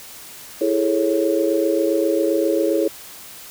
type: chord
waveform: sine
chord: A major seventh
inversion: second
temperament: just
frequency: 330 / 412.5 / 440 / 550 Hz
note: E4 / G#4 / A4 / C#5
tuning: +2 / -12 / 0 / -14 cents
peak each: -20 / -22 / -24 / -21 dBFS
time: 0.61-2.88 s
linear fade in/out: 5 ms
effects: white hiss -39 dBFS RMS until 3.5 s